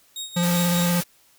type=tone with tremolo; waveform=25% pulse; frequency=3751 Hz; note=A#7; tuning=10 cents sharp; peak=-25 dBFS; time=0.16-0.9 s; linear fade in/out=2 ms; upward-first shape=sine; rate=5.1 Hz; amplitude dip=75%
type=tone with vibrato; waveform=square; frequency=174.61 Hz; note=F3; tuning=in tune; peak=-20 dBFS; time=0.36-1.01 s; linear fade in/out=10 ms; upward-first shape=square; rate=17 Hz; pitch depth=15 cents each way
type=noise; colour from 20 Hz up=white; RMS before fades=-29 dBFS; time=0.42-1.04 s; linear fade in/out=20 ms
effects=white hiss -58 dBFS RMS until 1.38 s